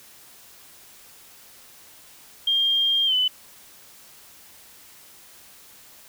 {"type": "tone with pitch glide", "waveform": "sine", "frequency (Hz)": [3206, 3009], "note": ["G7", "F#7"], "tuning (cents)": [38, 28], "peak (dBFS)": -18, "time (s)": [2.47, 3.28], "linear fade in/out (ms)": 5, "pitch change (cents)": -110, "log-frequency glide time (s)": [3.06, 3.14], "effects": ["white hiss -49 dBFS RMS until 6.08 s"]}